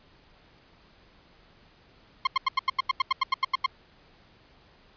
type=tone bursts; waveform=sawtooth; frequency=1061 Hz; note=C6; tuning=24 cents sharp; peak=-16 dBFS; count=14; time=2.25-3.662 s; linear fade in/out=5 ms; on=21 ms; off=86 ms; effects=pink hiss -58 dBFS RMS until 4.96 s + resampled to 11025 Hz